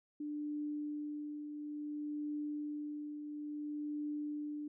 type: tone with tremolo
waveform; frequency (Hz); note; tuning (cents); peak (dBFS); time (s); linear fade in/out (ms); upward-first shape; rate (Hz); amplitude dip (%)
sine; 296.8; D4; +18; -36; 0.2-4.68; 5; triangle; 0.58; 50
effects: none